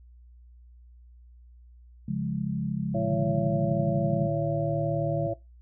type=chord; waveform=sine; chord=Db major; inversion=none; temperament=equal; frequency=138.59 / 174.61 / 207.7 Hz; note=Db3 / F3 / Ab3; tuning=0 / 0 / 0 cents; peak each=-31 dBFS; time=2.08-4.27 s; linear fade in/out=5 ms
type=harmonic tone; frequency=112 Hz; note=A2; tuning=31 cents sharp; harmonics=1 / 3 / 5 / 6; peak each=-34 / -34 / -30 / -32 dBFS; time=2.94-5.34 s; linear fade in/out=10 ms
type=tone; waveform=sine; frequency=150.5 Hz; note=D3; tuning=43 cents sharp; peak=-28 dBFS; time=3.1-5.27 s; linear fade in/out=2 ms
effects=noise-tail reverb RT60 0.2 s tail -18 dB re dry + added 60 Hz sine -49 dBFS peak until 5.61 s